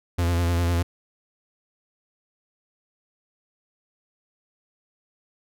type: tone with vibrato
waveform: 45% pulse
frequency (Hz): 86.1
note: F2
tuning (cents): -24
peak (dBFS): -20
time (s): 0.18-0.83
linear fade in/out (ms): 10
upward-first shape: sine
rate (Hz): 9.9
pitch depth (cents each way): 37
effects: none